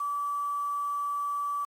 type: tone with quantisation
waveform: sine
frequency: 1153 Hz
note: D6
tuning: 32 cents flat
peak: -28 dBFS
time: 0-1.65 s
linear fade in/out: 5 ms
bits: 8
effects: AAC 64 kbps